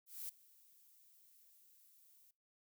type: noise with ADSR envelope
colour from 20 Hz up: violet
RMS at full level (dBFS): -44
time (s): 0.06-2.31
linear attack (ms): 230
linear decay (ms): 6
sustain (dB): -23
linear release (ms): 5
effects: noise-tail reverb RT60 0.3 s tail -23 dB re dry